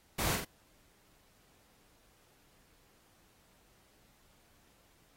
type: noise with echo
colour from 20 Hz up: pink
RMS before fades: -34 dBFS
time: 0.18-0.36 s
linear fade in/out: 10 ms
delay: 44 ms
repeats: 2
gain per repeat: -4 dB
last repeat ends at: 0.448 s
effects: pink hiss -67 dBFS RMS until 5.16 s + AAC 48 kbps